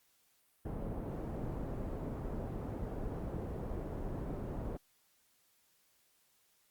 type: low-pass noise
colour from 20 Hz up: pink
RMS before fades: -40 dBFS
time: 0.65-4.77 s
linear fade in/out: 5 ms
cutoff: 580 Hz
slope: 12 dB/octave
effects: white hiss -72 dBFS RMS until 6.7 s + Opus 48 kbps